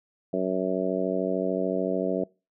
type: harmonic tone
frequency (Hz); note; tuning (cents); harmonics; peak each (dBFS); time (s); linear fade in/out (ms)
93.5; F#2; +19; 2 / 3 / 4 / 5 / 6 / 7; -31 / -31 / -31 / -31 / -31 / -31; 0.33-2.24; 5
effects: noise-tail reverb RT60 0.3 s tail -25 dB re dry